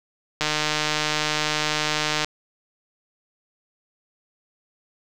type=click train; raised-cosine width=0.2 ms; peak=-5 dBFS; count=280; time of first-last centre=0.41-2.246 s; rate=152 Hz; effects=none